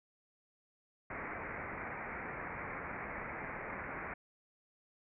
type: low-pass noise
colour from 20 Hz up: white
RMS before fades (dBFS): -43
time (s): 1.1-4.14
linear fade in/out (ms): 5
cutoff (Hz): 2300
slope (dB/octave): 96
effects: none